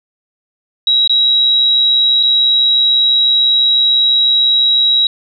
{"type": "tone with dropouts", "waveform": "sine", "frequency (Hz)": 3858, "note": "B7", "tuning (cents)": -41, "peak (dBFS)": -8, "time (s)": [0.87, 5.07], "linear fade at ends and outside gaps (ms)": 2, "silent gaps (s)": [[1.076, 1.095], [2.229, 2.233]], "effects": []}